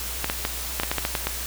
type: clicks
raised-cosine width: 0.3 ms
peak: -7 dBFS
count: 10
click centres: 0.244 / 0.299 / 0.451 / 0.799 / 0.834 / 0.915 / 0.983 / 1.051 / 1.152 / 1.27 s
effects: added 60 Hz sine -35 dBFS peak until 1.46 s + white hiss -32 dBFS RMS until 1.46 s